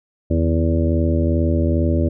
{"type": "harmonic tone with a mistuned harmonic", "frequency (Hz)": 82.41, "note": "E2", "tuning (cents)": 0, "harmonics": [1, 2, 3, 4, 5, 6, 7], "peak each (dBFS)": [-17, -25, -22, -23, -30, -31, -26], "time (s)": [0.3, 2.09], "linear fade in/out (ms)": 10, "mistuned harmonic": 2, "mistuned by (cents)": -88, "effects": []}